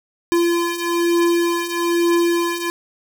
square beating tone pair, 341.6 / 342.7 Hz, F4 / F4, -38 / -33 cents, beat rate 1.1 Hz, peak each -22 / -18 dBFS, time 0.32-2.7 s, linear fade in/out 0 ms, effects none

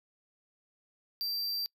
square tone, 4699 Hz, D8, in tune, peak -32 dBFS, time 1.21-1.66 s, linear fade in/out 0 ms, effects noise-tail reverb RT60 0.1 s tail -25 dB re dry

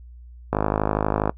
click train, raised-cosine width 1 ms, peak -6 dBFS, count 41, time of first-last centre 0.53-1.295 s, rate 52.3 Hz, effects noise-tail reverb RT60 0.1 s tail -21 dB re dry + added 60 Hz sine -40 dBFS peak until 1.37 s

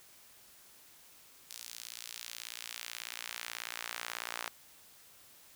sawtooth tone with high-pass filter sweep, 58.27 Hz, A#1, in tune, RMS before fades -44 dBFS, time 1.5-4.49 s, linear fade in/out 0 ms, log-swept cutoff 5000 to 1200 Hz, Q 0.9, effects white hiss -59 dBFS RMS until 5.55 s

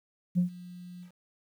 sine tone with ADSR envelope, 178.2 Hz, F3, 35 cents sharp, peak -19 dBFS, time 0.35-1.12 s, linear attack 32 ms, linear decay 110 ms, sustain -23 dB, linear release 98 ms, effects tanh soft clip ceiling -18 dBFS + 10-bit

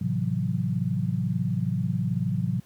sine chord, F# half-diminished seventh, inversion first, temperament just, 111 / 133.2 / 166.5 / 185 Hz, A2 / C3 / E3 / F#3, +16 / +31 / +18 / 0 cents, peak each -29 dBFS, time 0.01-2.6 s, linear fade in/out 5 ms, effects pink hiss -59 dBFS RMS until 2.65 s + high-pass 60 Hz 12 dB/octave

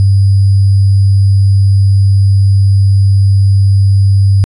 sine tone with sample-and-hold, 98 Hz, G2, in tune, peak -4 dBFS, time 0-4.44 s, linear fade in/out 0 ms, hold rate 4900 Hz, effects resampled to 24000 Hz

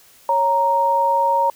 sine tone pair together, 552.8 / 932.3 Hz, C#5 / A#5, -5 / 0 cents, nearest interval major sixth, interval 905 cents, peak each -21 / -15 dBFS, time 0.29-1.5 s, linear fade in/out 2 ms, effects white hiss -50 dBFS RMS until 1.55 s

